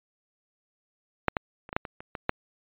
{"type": "clicks", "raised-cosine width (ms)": 0.5, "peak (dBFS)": [-6, -10, -28, -19, -9, -21, -26, -19, -8], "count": 9, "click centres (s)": [1.283, 1.368, 1.691, 1.729, 1.765, 1.852, 2.005, 2.152, 2.294], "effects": ["resampled to 8000 Hz"]}